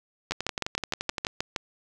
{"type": "two click trains", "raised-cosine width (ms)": 0.2, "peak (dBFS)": [-10, -12], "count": [9, 12], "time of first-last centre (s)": [[0.31, 1.562], [0.32, 1.268]], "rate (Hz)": [6.39, 11.6], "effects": []}